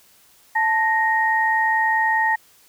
sine tone pair together, 880 / 1864.7 Hz, A5 / A#6, 0 / 0 cents, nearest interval octave + minor second, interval 1300 cents, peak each -19 dBFS, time 0.55-2.36 s, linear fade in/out 10 ms, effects white hiss -54 dBFS RMS until 2.68 s

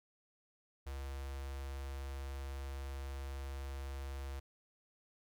square tone with notch filter, 68.1 Hz, C#2, 30 cents flat, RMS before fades -43 dBFS, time 0.86-4.4 s, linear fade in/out 10 ms, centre 230 Hz, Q 1, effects none

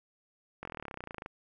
slowing click train, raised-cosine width 0.5 ms, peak -25 dBFS, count 22, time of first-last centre 0.63-1.261 s, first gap 22 ms, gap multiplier 1.03, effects none

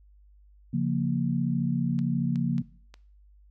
sine chord, Bb minor, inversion first, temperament just, 139.85 / 174.81 / 233.1 Hz, Db3 / F3 / Bb3, +16 / +2 / 0 cents, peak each -28 dBFS, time 0.73-2.62 s, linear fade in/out 10 ms
clicks, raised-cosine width 0.2 ms, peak -29 dBFS, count 4, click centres 1.99 / 2.358 / 2.581 / 2.941 s
effects noise-tail reverb RT60 0.5 s tail -20 dB re dry + added 50 Hz sine -53 dBFS peak until 3.5 s

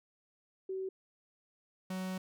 sine / 45% pulse tone pair in turn, 380 / 186.52 Hz, F#4 / F#3, +46 / +14 cents, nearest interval octave, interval 1232 cents, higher first, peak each -35 / -36 dBFS, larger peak first, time 0.69-0.89 / 1.9-2.18 s, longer second, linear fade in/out 5 ms, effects none

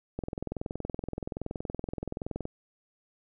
click train, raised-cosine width 2 ms, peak -20 dBFS, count 49, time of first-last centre 0.19-2.454 s, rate 21.2 Hz, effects none

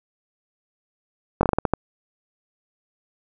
slowing click train, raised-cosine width 1 ms, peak -4 dBFS, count 8, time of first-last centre 1.41-1.736 s, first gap 21 ms, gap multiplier 1.26, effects none

